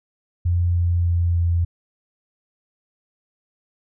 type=tone with pitch steps; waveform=sine; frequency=87.31 / 86.71 / 86.11 / 85.51 Hz; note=F2 / F2 / F2 / F2; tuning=0 / -12 / -24 / -36 cents; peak=-16 dBFS; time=0.45-1.65 s; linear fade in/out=10 ms; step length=300 ms; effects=none